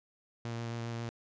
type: tone with vibrato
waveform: sawtooth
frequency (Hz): 116.54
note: A#2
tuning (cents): 0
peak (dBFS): -32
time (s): 0.45-1.09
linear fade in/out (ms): 0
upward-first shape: sine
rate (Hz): 7.4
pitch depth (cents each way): 15
effects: resampled to 16000 Hz